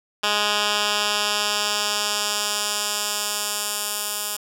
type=tone with band-pass filter sweep; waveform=10% pulse; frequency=207.7 Hz; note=G#3; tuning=in tune; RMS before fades=-24 dBFS; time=0.23-4.37 s; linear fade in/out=10 ms; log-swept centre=3300 to 11000 Hz; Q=0.85; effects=8-bit